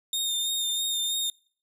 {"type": "tone with vibrato", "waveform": "sawtooth", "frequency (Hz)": 3658, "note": "A#7", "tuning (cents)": -33, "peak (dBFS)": -23, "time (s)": [0.13, 1.3], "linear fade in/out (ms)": 2, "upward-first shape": "sine", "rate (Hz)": 3.1, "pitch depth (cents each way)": 25, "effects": ["noise-tail reverb RT60 0.5 s tail -26 dB re dry"]}